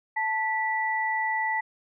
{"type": "tone pair together", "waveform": "sine", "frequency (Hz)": [880, 1963], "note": ["A5", "B6"], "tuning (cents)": [0, -11], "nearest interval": "octave + major second", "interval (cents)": 1389, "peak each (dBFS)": -27, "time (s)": [0.16, 1.61], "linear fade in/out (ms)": 10, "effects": []}